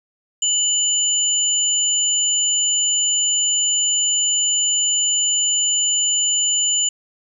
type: tone pair together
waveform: sine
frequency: 2960 / 7040 Hz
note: F#7 / A8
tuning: 0 / 0 cents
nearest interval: octave + minor third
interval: 1500 cents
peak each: -21 / -17 dBFS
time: 0.42-6.89 s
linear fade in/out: 5 ms
effects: 9-bit